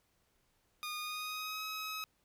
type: tone with pitch glide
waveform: 15% pulse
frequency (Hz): 1224 to 1275.2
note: D#6 to D#6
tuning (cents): -29 to +42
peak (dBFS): -32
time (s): 0.83-2.04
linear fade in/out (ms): 0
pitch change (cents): +71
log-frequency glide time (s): 0.99-1.64
effects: pink hiss -75 dBFS RMS until 2.24 s